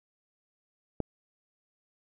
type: click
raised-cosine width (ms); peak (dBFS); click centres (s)
2; -16; 1.003
effects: none

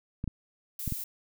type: clicks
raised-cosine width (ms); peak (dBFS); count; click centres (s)
5; -20; 4; 0.241 / 0.277 / 0.877 / 0.923
type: noise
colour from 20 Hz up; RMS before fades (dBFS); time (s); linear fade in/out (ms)
violet; -37; 0.79-1.04; 2
effects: none

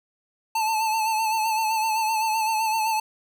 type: tone with vibrato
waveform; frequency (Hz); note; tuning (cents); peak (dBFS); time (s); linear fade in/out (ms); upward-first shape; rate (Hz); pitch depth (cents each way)
square; 880; A5; 0; -22; 0.55-3; 5; sine; 7.8; 44
effects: none

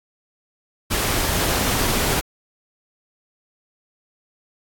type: noise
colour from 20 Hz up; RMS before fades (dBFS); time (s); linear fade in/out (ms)
pink; -21; 0.9-2.21; 20
effects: AAC 64 kbps

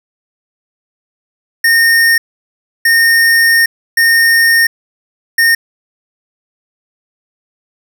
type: tone bursts at uneven times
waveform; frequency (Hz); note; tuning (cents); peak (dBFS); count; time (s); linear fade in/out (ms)
square; 1836; A#6; -27; -7; 4; 1.64-2.18 / 2.85-3.66 / 3.97-4.67 / 5.38-5.55; 5
effects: none

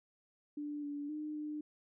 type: tone with pitch steps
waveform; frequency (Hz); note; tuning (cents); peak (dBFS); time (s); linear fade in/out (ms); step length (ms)
sine; 294.2 / 289 / 303.4 / 300.8; D4 / D4 / D#4 / D4; +3 / -28 / -44 / +42; -38; 0.57-1.61; 5; 260
effects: none

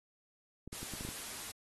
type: clicks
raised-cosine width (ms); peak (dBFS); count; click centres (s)
3; -32; 7; 0.676 / 0.729 / 0.83 / 0.937 / 1.009 / 1.05 / 1.089
type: noise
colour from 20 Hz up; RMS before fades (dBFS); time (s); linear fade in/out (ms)
white; -44; 0.72-1.52; 10
effects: AAC 32 kbps

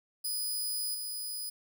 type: tone with level steps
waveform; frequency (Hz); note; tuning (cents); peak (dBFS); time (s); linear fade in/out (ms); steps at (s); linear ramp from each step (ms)
10% pulse; 4978; D#8; 0; -25 / -29; 0.24-1.5; 10; 0.94; 10
effects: none

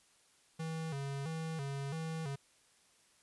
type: tone with vibrato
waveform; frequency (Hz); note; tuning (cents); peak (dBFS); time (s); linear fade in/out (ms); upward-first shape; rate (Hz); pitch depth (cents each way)
square; 149.6; D3; +32; -38; 0.59-2.36; 10; square; 1.5; 130
effects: white hiss -68 dBFS RMS until 3.22 s + resampled to 24000 Hz

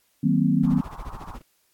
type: chord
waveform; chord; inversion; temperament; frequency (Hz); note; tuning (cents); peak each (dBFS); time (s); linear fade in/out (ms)
sine; C half-diminished seventh; first; just; 156.98 / 188.37 / 235.5 / 261.6; Eb3 / Gb3 / Bb3 / C4; +16 / +31 / +18 / 0; -23; 0.23-0.81; 10
type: noise with tremolo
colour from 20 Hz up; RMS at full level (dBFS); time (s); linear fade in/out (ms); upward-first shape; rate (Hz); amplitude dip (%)
brown; -34; 0.63-1.42; 5; sine; 14; 95
type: band-pass noise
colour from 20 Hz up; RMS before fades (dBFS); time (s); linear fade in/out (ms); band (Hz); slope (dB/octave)
white; -43; 0.63-1.39; 50; 760 to 1200; 48
effects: white hiss -66 dBFS RMS until 1.73 s + AAC 64 kbps

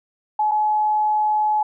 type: tone with dropouts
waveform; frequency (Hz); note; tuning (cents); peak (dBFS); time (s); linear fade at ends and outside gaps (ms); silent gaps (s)
sine; 851; G#5; +42; -16; 0.39-1.63; 5; 0.513-0.516
effects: none

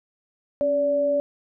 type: tone pair together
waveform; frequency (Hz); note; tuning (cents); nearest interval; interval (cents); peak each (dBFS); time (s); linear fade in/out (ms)
sine; 275.9 / 577; C#4 / D5; -8 / -31; octave + minor second; 1277; -30 / -19; 0.61-1.2; 0
effects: none

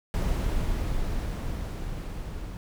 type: noise with level ramp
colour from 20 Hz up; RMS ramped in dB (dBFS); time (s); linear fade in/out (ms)
brown; -25 to -36; 0.14-2.57; 0
effects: none

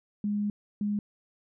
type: tone pair in turn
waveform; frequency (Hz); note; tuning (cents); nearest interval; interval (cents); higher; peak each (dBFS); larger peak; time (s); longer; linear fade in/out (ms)
sine; 206.6 / 206.6; G#3 / G#3; -9 / -9; unison; 0; neither; -26; neither; 0.24-0.5 / 0.81-0.99; first; 2
effects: none

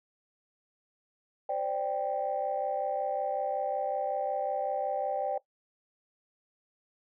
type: chord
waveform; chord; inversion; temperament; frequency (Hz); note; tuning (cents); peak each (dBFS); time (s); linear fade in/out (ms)
sine; C suspended second; none; just; 523.3 / 588.7 / 784.9; C5 / D5 / G5; 0 / +4 / +2; -35 / -32 / -31; 1.49-5.38; 5
effects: noise-tail reverb RT60 0.1 s tail -18 dB re dry + tanh soft clip ceiling -20 dBFS

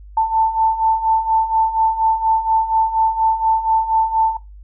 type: beating tone pair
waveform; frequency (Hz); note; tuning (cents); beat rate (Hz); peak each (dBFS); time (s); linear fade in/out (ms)
sine; 886 / 890.2; A5 / A5; +12 / +20; 4.2; -20 / -15; 0.17-4.37; 5
effects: noise-tail reverb RT60 0.2 s tail -17 dB re dry + added 50 Hz sine -36 dBFS peak until 4.63 s

